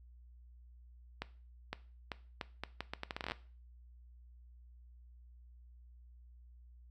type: accelerating click train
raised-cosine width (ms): 0.3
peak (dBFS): -22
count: 17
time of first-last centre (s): 1.22-3.319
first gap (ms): 510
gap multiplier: 0.76
effects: noise-tail reverb RT60 0.4 s tail -17 dB re dry + added 60 Hz sine -55 dBFS peak until 6.9 s